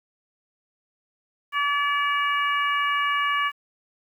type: harmonic tone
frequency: 574 Hz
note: D5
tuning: 40 cents flat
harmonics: 2 / 3 / 4 / 5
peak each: -23 / -27 / -29 / -31 dBFS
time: 1.52-3.52 s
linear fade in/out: 50 ms
effects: 9-bit